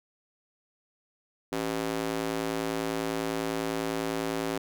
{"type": "tone with high-pass filter", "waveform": "square", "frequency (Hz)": 55, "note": "A1", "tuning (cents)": 0, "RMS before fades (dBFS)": -31, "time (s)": [1.52, 4.58], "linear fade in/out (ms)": 5, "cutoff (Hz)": 310, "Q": 1.4, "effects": []}